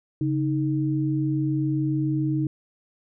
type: tone pair together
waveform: sine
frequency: 138.8 / 311.6 Hz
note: C#3 / D#4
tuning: +3 / +3 cents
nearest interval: octave + major second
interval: 1400 cents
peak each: -24 dBFS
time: 0.21-2.47 s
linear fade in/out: 2 ms
effects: none